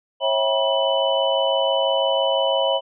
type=tone cluster; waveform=sine; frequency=545 / 651 / 784 / 965 / 2996 Hz; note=C#5 / E5 / G5 / B5 / F#7; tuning=-29 / -22 / 0 / -40 / +21 cents; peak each=-21 / -23 / -29 / -25 / -24 dBFS; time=0.2-2.81 s; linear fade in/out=50 ms; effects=none